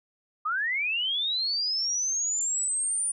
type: linear sweep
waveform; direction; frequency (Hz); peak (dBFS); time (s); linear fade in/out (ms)
sine; up; 1192 to 9410; -25; 0.45-3.12; 10
effects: none